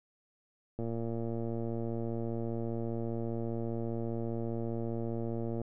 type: click train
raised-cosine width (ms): 2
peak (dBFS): -24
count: 556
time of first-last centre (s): 0.79-5.616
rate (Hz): 115
effects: none